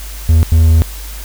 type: tone bursts at uneven times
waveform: triangle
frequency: 81 Hz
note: E2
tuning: 30 cents flat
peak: -3 dBFS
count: 2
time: 0.29-0.43 / 0.52-0.82 s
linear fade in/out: 0 ms
effects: added 50 Hz sine -25 dBFS peak until 1.24 s + white hiss -32 dBFS RMS until 1.24 s